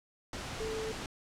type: tone in noise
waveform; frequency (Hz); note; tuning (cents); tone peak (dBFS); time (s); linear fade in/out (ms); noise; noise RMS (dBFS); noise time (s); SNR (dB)
sine; 440; A4; 0; -35; 0.6-0.92; 2; pink; -40; 0.33-1.06; +2
effects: low-pass 7000 Hz 12 dB/octave